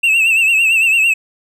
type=tone with vibrato; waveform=triangle; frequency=2665 Hz; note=E7; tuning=18 cents sharp; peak=-8 dBFS; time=0.03-1.14 s; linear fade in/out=10 ms; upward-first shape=triangle; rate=8.9 Hz; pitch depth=88 cents each way; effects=none